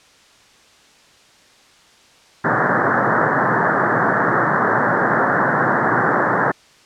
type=band-pass noise; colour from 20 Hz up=white; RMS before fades=-17 dBFS; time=2.44-6.52 s; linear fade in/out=10 ms; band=110 to 1800 Hz; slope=96 dB/octave; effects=white hiss -50 dBFS RMS until 6.85 s + low-pass 6000 Hz 12 dB/octave